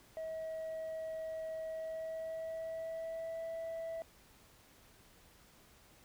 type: tone with pitch glide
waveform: sine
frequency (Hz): 641 to 656.7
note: E5 to E5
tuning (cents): -49 to -7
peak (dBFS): -36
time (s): 0.17-4.02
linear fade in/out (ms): 0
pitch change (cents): +42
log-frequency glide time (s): 1.69-3.45
effects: tanh soft clip ceiling -38 dBFS + pink hiss -63 dBFS RMS until 6.04 s